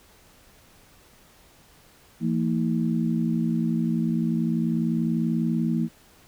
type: tone cluster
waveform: sine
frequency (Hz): 168 / 228.3 / 319.9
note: E3 / A#3 / D#4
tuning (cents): +33 / -36 / +48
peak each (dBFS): -25 / -24 / -31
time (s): 2.2-5.89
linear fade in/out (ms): 50
effects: pink hiss -55 dBFS RMS until 6.27 s